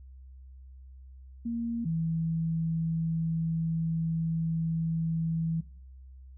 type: tone pair in turn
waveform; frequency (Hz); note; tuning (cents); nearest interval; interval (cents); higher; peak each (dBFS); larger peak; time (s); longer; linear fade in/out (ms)
sine; 233.1 / 163.4; A#3 / E3; 0 / -15; tritone; 615; first; -29 / -27; second; 1.45-1.85 / 1.85-5.61; second; 10
effects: noise-tail reverb RT60 0.6 s tail -20 dB re dry + added 65 Hz sine -46 dBFS peak until 6.37 s